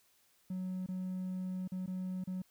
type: tone with dropouts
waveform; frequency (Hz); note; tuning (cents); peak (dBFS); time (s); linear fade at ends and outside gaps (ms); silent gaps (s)
triangle; 185; F#3; 0; -33; 0.5-2.42; 5; 0.863-0.886 / 1.677-1.719 / 1.862-1.876 / 2.24-2.273
effects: tanh soft clip ceiling -30 dBFS + white hiss -70 dBFS RMS until 2.5 s